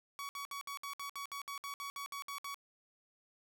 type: tone bursts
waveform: sawtooth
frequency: 1127 Hz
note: C#6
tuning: 28 cents sharp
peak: -37 dBFS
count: 15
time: 0.19-2.544 s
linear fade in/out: 0 ms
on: 100 ms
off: 61 ms
effects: none